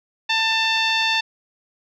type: tone with low-pass filter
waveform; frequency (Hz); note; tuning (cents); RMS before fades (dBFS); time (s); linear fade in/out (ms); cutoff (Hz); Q
10% pulse; 892; A5; +23; -20; 0.29-1.21; 10; 3700; 1.6
effects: none